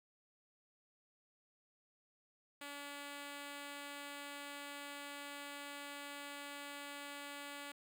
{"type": "tone", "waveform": "5% pulse", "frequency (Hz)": 285.9, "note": "D4", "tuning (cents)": -46, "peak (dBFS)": -35, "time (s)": [2.61, 7.72], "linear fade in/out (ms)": 5, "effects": []}